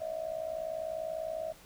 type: tone with amplitude modulation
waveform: sine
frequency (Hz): 642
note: E5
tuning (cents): -46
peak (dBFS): -30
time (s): 0-1.53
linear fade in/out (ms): 20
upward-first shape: sine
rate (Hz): 60.1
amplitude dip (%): 85
effects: pink hiss -56 dBFS RMS until 1.65 s